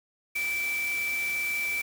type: tone in noise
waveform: sine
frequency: 2326 Hz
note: D7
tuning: 17 cents flat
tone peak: -27 dBFS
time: 0.35-1.82 s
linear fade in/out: 10 ms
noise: white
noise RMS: -39 dBFS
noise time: 0.35-1.82 s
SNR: +9 dB
effects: none